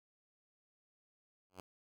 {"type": "tone with exponential growth", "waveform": "5% pulse", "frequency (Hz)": 92.5, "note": "F#2", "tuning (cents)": 0, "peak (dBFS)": -33, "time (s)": [1.5, 1.6], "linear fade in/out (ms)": 0, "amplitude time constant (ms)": 20, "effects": []}